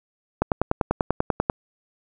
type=click train; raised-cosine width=1 ms; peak=-5 dBFS; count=12; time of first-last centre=0.42-1.498 s; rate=10.2 Hz; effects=none